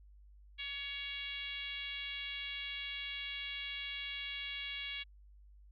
sine tone with frequency modulation, 2794 Hz, F7, in tune, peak -39 dBFS, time 0.58-5.04 s, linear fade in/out 20 ms, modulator 551 Hz, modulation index 1.6, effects added 50 Hz sine -56 dBFS peak until 5.71 s

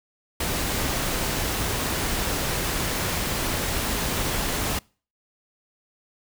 pink noise, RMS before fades -26 dBFS, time 0.4-4.79 s, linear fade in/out 5 ms, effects noise-tail reverb RT60 0.4 s tail -26 dB re dry

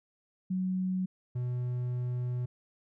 sine / triangle tone pair in turn, 185.7 / 123.7 Hz, F#3 / B2, +7 / +3 cents, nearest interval perfect fifth, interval 704 cents, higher first, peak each -28 dBFS, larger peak neither, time 0.5-1.06 / 1.35-2.46 s, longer second, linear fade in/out 10 ms, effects none

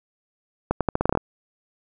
accelerating click train, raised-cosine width 1 ms, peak -6 dBFS, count 10, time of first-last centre 0.71-1.174 s, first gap 97 ms, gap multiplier 0.83, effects none

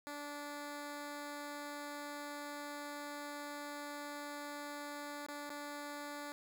10% pulse tone with dropouts, 290.8 Hz, D4, 17 cents flat, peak -35 dBFS, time 0.07-6.32 s, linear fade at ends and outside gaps 0 ms, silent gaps 5.264-5.285 / 5.494-5.502 s, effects none

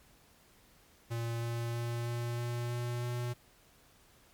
square tone with pitch steps, 116.54 / 117.35 / 118.17 / 118.99 / 119.82 / 120.65 / 121.49 Hz, A#2 / A#2 / A#2 / A#2 / A#2 / B2 / B2, 0 / +12 / +24 / +36 / +48 / -40 / -28 cents, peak -34 dBFS, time 1.1-3.34 s, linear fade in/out 20 ms, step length 320 ms, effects pink hiss -63 dBFS RMS until 4.33 s + MP3 96 kbps

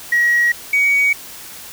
sine tone pair in turn, 1905 / 2252 Hz, A#6 / C#7, +37 / +27 cents, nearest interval minor third, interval 290 cents, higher second, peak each -10 dBFS, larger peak neither, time 0.12-0.52 / 0.73-1.13 s, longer neither, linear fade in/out 5 ms, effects tanh soft clip ceiling -8 dBFS + white hiss -35 dBFS RMS until 1.72 s

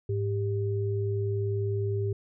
sine tone pair together, 104.7 / 395.3 Hz, G#2 / G4, +15 / +15 cents, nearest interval octave + major seventh, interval 2300 cents, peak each -27 / -31 dBFS, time 0.09-2.13 s, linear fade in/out 5 ms, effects none

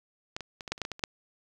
clicks, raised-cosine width 0.2 ms, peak -17 / -21 / -22 / -21 / -12 / -28 / -14 / -17 / -18 / -27 / -10 dBFS, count 11, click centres 0.365 / 0.407 / 0.608 / 0.678 / 0.72 / 0.779 / 0.817 / 0.851 / 0.917 / 0.994 / 1.038 s, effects 8-bit

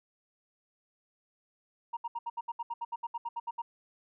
sine tone bursts, 938 Hz, A#5, 11 cents sharp, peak -31 dBFS, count 16, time 1.93-3.62 s, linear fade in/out 10 ms, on 40 ms, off 70 ms, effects tanh soft clip ceiling -29 dBFS

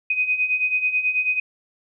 sine beating tone pair, 2497 / 2506.2 Hz, D#7 / D#7, +6 / +12 cents, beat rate 9.2 Hz, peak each -25 / -20 dBFS, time 0.1-1.4 s, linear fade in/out 5 ms, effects none

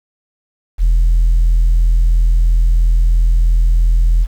sine tone, 41.5 Hz, E1, 12 cents sharp, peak -6 dBFS, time 0.78-4.27 s, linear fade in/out 50 ms, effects tanh soft clip ceiling -6 dBFS + 7-bit

